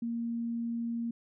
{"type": "tone", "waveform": "sine", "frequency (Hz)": 233.1, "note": "A#3", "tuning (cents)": 0, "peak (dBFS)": -31, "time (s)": [0.02, 1.11], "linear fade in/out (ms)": 5, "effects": []}